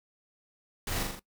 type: noise with echo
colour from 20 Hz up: pink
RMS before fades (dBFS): -34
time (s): 0.87-1.03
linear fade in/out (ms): 2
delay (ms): 41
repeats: 4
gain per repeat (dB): -3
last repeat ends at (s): 1.194
effects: noise-tail reverb RT60 0.1 s tail -20 dB re dry